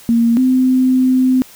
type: tone pair in turn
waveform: sine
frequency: 232.5 / 257.3 Hz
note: A#3 / C4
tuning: -4 / -29 cents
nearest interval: major second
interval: 175 cents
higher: second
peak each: -9 dBFS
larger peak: neither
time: 0.09-0.37 / 0.37-1.42 s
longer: second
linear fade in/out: 0 ms
effects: white hiss -41 dBFS RMS until 1.55 s